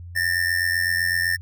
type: tone with amplitude modulation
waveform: square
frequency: 1800 Hz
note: A6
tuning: 39 cents sharp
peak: -17 dBFS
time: 0.15-1.37 s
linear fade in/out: 20 ms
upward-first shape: sine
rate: 87.9 Hz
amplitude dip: 80%
effects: added 87 Hz sine -35 dBFS peak until 1.41 s